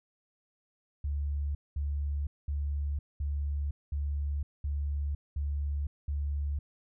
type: tone bursts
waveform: sine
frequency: 72 Hz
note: D2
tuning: 34 cents flat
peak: -29 dBFS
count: 8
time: 1.04-6.59 s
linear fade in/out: 5 ms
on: 510 ms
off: 210 ms
effects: none